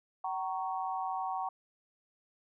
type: chord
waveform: sine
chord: F# major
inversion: none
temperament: equal with one note detuned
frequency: 759.5 / 932.3 / 1108.7 Hz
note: F#5 / A#5 / C#6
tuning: +45 / 0 / 0 cents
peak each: -35 / -38 / -39 dBFS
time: 0.24-1.49 s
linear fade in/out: 5 ms
effects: none